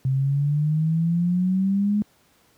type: exponential sweep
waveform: sine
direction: up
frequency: 130.81 to 210.5 Hz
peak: -18 dBFS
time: 0.05-2.02 s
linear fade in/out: 0 ms
effects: pink hiss -60 dBFS RMS until 2.57 s + high-pass 80 Hz 12 dB/octave